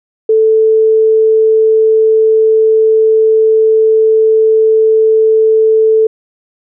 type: tone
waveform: sine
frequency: 440 Hz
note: A4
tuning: in tune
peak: -5 dBFS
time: 0.29-6.07 s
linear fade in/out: 5 ms
effects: none